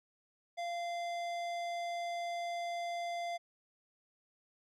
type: tone with tanh clipping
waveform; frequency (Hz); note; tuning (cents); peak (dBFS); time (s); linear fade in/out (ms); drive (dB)
sine; 691; F5; -19; -38; 0.57-3.38; 20; 17
effects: none